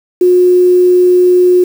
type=tone with quantisation; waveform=sine; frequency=360.5 Hz; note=F#4; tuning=45 cents flat; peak=-4 dBFS; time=0.21-1.64 s; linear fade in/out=5 ms; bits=5; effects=none